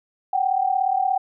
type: tone pair together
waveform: sine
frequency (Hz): 747 / 784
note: F#5 / G5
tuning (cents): +16 / 0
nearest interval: minor second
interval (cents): 84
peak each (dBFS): -21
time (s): 0.33-1.18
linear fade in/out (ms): 5
effects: none